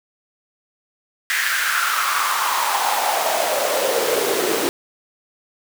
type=noise with high-pass filter sweep; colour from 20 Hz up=pink; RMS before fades=-20 dBFS; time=1.3-4.69 s; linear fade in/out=0 ms; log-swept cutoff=1800 to 350 Hz; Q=4.6; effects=none